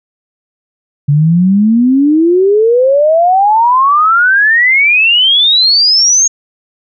sine exponential sweep, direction up, 140.3 to 6645 Hz, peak -5 dBFS, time 1.08-6.28 s, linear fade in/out 10 ms, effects none

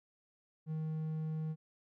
triangle tone, 157.2 Hz, D#3, 18 cents sharp, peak -33 dBFS, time 0.66-1.56 s, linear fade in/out 50 ms, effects none

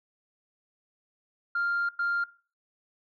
sine tone bursts at uneven times, 1396.9 Hz, F6, in tune, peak -24 dBFS, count 2, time 1.55-1.89 / 1.99-2.24 s, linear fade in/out 5 ms, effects noise-tail reverb RT60 0.4 s tail -20 dB re dry + tanh soft clip ceiling -22 dBFS

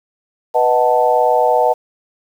sine chord, B dominant seventh, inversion none, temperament equal, 493.9 / 622.3 / 740 / 880 Hz, B4 / D#5 / F#5 / A5, 0 / 0 / 0 / 0 cents, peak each -16 dBFS, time 0.54-1.74 s, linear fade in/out 20 ms, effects 7-bit

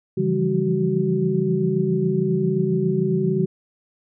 sine tone cluster, 142.1 / 168.4 / 175.8 / 199.6 / 376.5 Hz, C#3 / E3 / F3 / G3 / F#4, +43 / +37 / +12 / +32 / +30 cents, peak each -25 / -24 / -29 / -24 / -22 dBFS, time 0.17-3.46 s, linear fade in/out 10 ms, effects none

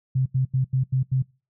sine tone bursts, 130.81 Hz, C3, in tune, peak -18 dBFS, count 6, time 0.15-1.225 s, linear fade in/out 10 ms, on 110 ms, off 83 ms, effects noise-tail reverb RT60 0.3 s tail -23 dB re dry

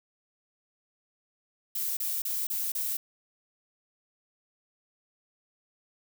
violet noise bursts, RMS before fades -31 dBFS, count 5, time 1.75-2.97 s, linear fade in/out 5 ms, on 220 ms, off 30 ms, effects none

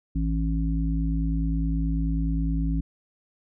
harmonic tone, 54.7 Hz, A1, 9 cents flat, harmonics 1 / 3 / 5, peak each -24 / -28 / -30 dBFS, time 0.15-2.81 s, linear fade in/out 10 ms, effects none

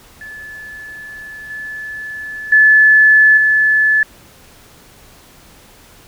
sine tone with level steps, 1730 Hz, A6, 30 cents flat, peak -29 / -24 / -5 / -9 dBFS, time 0.21-4.03 s, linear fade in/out 2 ms, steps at 1.5 / 2.52 / 3.37 s, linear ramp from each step 5 ms, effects pink hiss -44 dBFS RMS until 6.07 s

